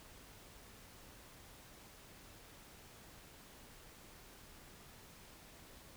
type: silence
effects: pink hiss -58 dBFS RMS until 5.96 s